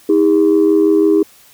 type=tone pair together; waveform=sine; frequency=317.9 / 403.9 Hz; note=D#4 / G#4; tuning=+37 / -48 cents; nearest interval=major third; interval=415 cents; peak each=-10 dBFS; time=0.09-1.23 s; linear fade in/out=5 ms; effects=tanh soft clip ceiling -3 dBFS + white hiss -46 dBFS RMS until 1.53 s